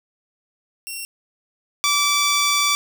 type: tone pair in turn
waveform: 10% pulse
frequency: 2732 / 1158.7 Hz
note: F7 / D6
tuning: -39 / -24 cents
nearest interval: octave + minor third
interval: 1485 cents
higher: first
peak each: -20 / -8 dBFS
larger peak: second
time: 0.87-1.05 / 1.84-2.75 s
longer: second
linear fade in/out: 0 ms
effects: none

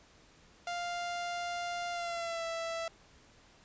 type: tone with pitch glide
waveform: sawtooth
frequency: 698.5 to 662.3 Hz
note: F5 to E5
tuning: 0 to +8 cents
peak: -31 dBFS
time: 0.67-2.88 s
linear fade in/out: 2 ms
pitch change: -92 cents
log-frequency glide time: 1.91-2.45 s
effects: pink hiss -61 dBFS RMS until 3.64 s + resampled to 16000 Hz

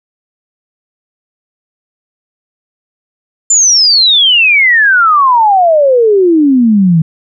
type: exponential sweep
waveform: sine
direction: down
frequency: 7280 to 155.56 Hz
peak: -4 dBFS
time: 3.5-7.02 s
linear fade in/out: 5 ms
effects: none

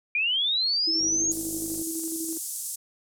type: linear sweep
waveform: sine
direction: up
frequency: 2365 to 6710 Hz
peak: -22 dBFS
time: 0.15-1.32 s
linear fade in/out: 2 ms
type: tone with tremolo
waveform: sine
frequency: 325.5 Hz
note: E4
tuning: 22 cents flat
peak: -30 dBFS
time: 0.87-2.38 s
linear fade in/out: 10 ms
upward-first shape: square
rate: 12 Hz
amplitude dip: 40%
type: click train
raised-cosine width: 2 ms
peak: -30 dBFS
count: 43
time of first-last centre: 1.01-1.815 s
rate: 52.2 Hz
type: band-pass noise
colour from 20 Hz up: pink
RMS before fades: -34 dBFS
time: 1.31-2.76 s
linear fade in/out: 10 ms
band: 7200 to 12000 Hz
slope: 24 dB/octave
effects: none

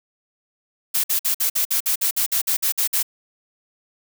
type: noise bursts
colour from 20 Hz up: blue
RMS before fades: -20 dBFS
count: 14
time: 0.94-3.029 s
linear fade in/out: 10 ms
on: 100 ms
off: 53 ms
effects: none

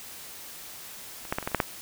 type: clicks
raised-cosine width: 0.5 ms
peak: -28 / -11 / -12 / -22 / -13 / -28 / -7 / -7 dBFS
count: 8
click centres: 1.252 / 1.325 / 1.385 / 1.427 / 1.475 / 1.517 / 1.547 / 1.602 s
effects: white hiss -43 dBFS RMS until 1.81 s

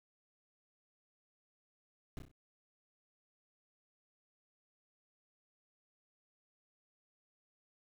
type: noise with echo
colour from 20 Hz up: brown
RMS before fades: -42 dBFS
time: 2.17-2.19 s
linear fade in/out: 0 ms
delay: 31 ms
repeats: 4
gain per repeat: -6 dB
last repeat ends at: 2.314 s
effects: none

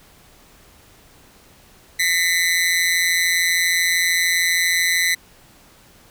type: tone with amplitude modulation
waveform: sawtooth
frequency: 2005 Hz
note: B6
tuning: 26 cents sharp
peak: -9 dBFS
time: 1.99-5.15 s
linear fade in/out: 10 ms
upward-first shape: sine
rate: 173 Hz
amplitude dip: 85%
effects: pink hiss -50 dBFS RMS until 6.1 s

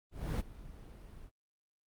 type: noise with ADSR envelope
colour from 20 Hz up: brown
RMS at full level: -31 dBFS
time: 0.11-1.31 s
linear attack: 290 ms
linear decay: 17 ms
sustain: -19 dB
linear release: 67 ms
effects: Opus 32 kbps

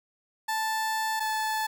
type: tone pair in turn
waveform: 30% pulse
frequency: 880 / 870.9 Hz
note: A5 / A5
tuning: 0 / -18 cents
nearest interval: unison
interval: 18 cents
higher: first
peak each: -24 dBFS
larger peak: neither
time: 0.48-1.2 / 1.2-1.67 s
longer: first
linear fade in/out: 10 ms
effects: none

